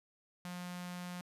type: tone with notch filter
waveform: sawtooth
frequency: 178.1 Hz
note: F3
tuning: 34 cents sharp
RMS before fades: -44 dBFS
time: 0.45-1.21 s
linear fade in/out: 0 ms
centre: 380 Hz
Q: 0.78
effects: resampled to 32000 Hz